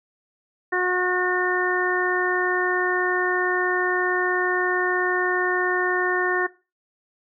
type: harmonic tone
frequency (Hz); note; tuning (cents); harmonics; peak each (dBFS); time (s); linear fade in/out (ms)
363.1; F#4; -33; 1 / 2 / 3 / 4 / 5; -24 / -29 / -29 / -29 / -24; 0.72-6.47; 10
effects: noise-tail reverb RT60 0.3 s tail -19 dB re dry